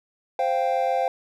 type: chord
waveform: triangle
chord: C suspended fourth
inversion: none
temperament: just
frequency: 523.3 / 697.7 / 784.9 Hz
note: C5 / F5 / G5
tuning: 0 / -2 / +2 cents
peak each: -23 dBFS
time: 0.39-1.08 s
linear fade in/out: 2 ms
effects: none